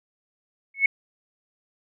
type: tone with exponential growth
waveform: sine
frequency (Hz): 2200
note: C#7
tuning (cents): -14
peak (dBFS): -11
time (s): 0.74-0.86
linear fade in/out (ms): 5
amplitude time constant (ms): 25
effects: none